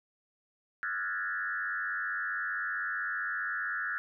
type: tone with frequency modulation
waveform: sine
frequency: 1564 Hz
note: G6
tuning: 4 cents flat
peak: -31 dBFS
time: 0.83-3.98 s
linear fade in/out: 0 ms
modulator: 95.5 Hz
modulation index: 2.3
effects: none